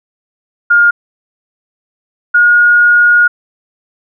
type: tone pair in turn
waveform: sine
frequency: 1416 / 1436.6 Hz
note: F6 / F6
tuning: +23 / +48 cents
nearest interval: unison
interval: 25 cents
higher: second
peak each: -4 dBFS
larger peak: neither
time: 0.7-0.91 / 2.34-3.28 s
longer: second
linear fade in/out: 10 ms
effects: none